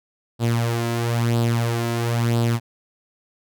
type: tone with flanger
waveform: sawtooth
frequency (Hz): 117.2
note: A#2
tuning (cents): +10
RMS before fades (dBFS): -21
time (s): 0.39-2.6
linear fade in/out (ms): 50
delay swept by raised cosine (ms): 0.23 to 3.03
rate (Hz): 1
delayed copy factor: +0.6
effects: none